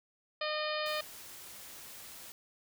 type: harmonic tone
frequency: 610 Hz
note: D#5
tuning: 34 cents flat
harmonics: 1 / 2 / 3 / 4 / 5 / 6 / 7 / 8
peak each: -36 / -39 / -41 / -42 / -43 / -44 / -44 / -45 dBFS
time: 0.41-1.01 s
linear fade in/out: 5 ms
type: noise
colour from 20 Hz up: white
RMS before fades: -49 dBFS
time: 0.86-2.32 s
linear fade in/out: 0 ms
effects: none